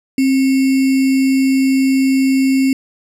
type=tone with sample-and-hold; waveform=sine; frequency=266.1 Hz; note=C4; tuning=29 cents sharp; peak=-10 dBFS; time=0.18-2.73 s; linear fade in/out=2 ms; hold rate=2450 Hz; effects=low-pass 12000 Hz 12 dB/octave